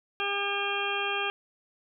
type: harmonic tone with a mistuned harmonic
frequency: 402.1 Hz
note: G4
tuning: 44 cents sharp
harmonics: 1 / 2 / 3 / 4 / 6 / 7 / 8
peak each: -35 / -35 / -35 / -35 / -35 / -35 / -35 dBFS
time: 0.2-1.3 s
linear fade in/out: 0 ms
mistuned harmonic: 7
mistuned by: -53 cents
effects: none